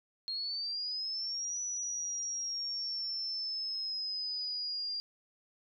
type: exponential two-way sweep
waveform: sine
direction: up then down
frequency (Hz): 4232 to 5920 to 4775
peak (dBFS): -34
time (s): 0.28-5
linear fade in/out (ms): 0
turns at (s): 1.61
effects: none